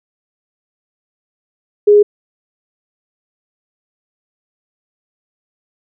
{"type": "tone", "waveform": "sine", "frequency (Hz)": 414.2, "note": "G#4", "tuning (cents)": -5, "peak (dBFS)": -4, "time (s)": [1.87, 2.03], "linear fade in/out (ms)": 10, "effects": []}